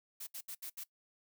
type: noise bursts at uneven times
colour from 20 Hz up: blue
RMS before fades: -44 dBFS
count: 5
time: 0.2-0.27 / 0.34-0.41 / 0.48-0.55 / 0.62-0.7 / 0.77-0.84 s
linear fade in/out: 10 ms
effects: noise-tail reverb RT60 0.1 s tail -20 dB re dry